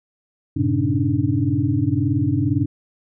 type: tone cluster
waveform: sine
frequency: 97.8 / 115.2 / 135.6 / 279.8 / 301.7 Hz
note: G2 / A#2 / C#3 / C#4 / D4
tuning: -4 / -20 / -38 / +16 / +47 cents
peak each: -23 dBFS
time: 0.56-2.66 s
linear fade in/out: 10 ms
effects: none